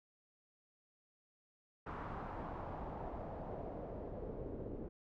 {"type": "noise with low-pass filter sweep", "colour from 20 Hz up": "pink", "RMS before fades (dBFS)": -45, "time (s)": [1.86, 4.89], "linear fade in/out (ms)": 10, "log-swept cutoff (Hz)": [1200, 420], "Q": 2.1, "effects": []}